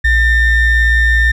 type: ring-modulated tone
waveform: triangle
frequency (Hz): 928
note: A#5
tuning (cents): -8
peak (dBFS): -3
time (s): 0.04-1.32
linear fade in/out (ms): 10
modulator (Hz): 869
effects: none